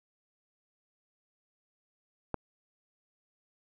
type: click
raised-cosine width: 1 ms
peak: -17 dBFS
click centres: 2.343 s
effects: none